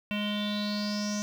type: tone with low-pass filter sweep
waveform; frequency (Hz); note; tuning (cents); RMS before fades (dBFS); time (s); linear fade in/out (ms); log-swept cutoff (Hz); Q
square; 207.7; G#3; 0; -31; 0.11-1.22; 0; 2800 to 6200; 8.4
effects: 9-bit